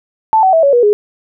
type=tone with pitch steps; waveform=sine; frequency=880 / 757.3 / 651.7 / 560.8 / 482.6 / 415.3 Hz; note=A5 / F#5 / E5 / C#5 / B4 / G#4; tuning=0 / +40 / -20 / +20 / -40 / 0 cents; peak=-6 dBFS; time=0.33-0.93 s; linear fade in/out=0 ms; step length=100 ms; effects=none